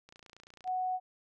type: click train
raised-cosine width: 0.2 ms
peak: -36 dBFS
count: 18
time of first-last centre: 0.09-0.676 s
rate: 29 Hz
type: tone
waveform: sine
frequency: 740 Hz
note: F#5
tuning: in tune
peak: -30 dBFS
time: 0.64-1 s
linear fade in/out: 50 ms
effects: none